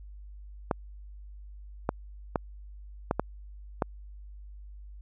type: clicks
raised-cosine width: 1 ms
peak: -11 dBFS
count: 6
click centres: 0.712 / 1.891 / 2.358 / 3.111 / 3.196 / 3.822 s
effects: added 50 Hz sine -43 dBFS peak until 5.01 s